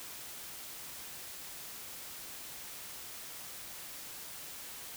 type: silence
effects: white hiss -46 dBFS RMS until 4.96 s